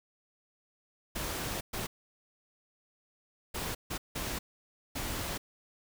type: noise bursts at uneven times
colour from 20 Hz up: pink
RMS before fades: -36 dBFS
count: 6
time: 1.15-1.61 / 1.73-1.87 / 3.54-3.75 / 3.9-3.98 / 4.15-4.39 / 4.95-5.38 s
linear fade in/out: 10 ms
effects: none